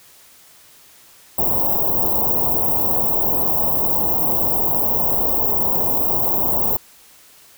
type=band-stop noise; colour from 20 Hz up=white; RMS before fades=-18 dBFS; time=1.38-6.77 s; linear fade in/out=5 ms; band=1000 to 15000 Hz; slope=48 dB/octave; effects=white hiss -48 dBFS RMS until 7.57 s